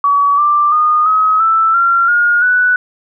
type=tone with pitch steps; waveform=sine; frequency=1136 / 1180.1 / 1226 / 1273.6 / 1323.1 / 1374.6 / 1428 / 1483.5 Hz; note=C#6 / D6 / D#6 / D#6 / E6 / F6 / F6 / F#6; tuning=+42 / +8 / -26 / +40 / +6 / -28 / +38 / +4 cents; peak=-8 dBFS; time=0.04-2.76 s; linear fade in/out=2 ms; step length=340 ms; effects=none